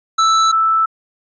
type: tone pair in turn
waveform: square / sine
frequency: 1318.5 / 1318.5 Hz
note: E6 / E6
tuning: 0 / 0 cents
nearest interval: unison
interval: 0 cents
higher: neither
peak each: -11 dBFS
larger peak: neither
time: 0.18-0.52 / 0.52-0.86 s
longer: neither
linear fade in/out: 10 ms
effects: resampled to 16000 Hz